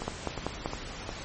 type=two click trains; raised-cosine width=1 ms; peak=-20 / -15 dBFS; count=4 / 4; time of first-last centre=0.02-1.091 / 0.08-0.659 s; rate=2.8 / 5.18 Hz; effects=pink hiss -40 dBFS RMS until 1.24 s + MP3 32 kbps